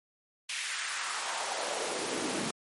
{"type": "noise with high-pass filter sweep", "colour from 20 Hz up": "pink", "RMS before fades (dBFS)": -34, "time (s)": [0.49, 2.51], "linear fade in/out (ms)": 5, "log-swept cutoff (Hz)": [2400, 210], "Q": 1.9, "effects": ["MP3 48 kbps"]}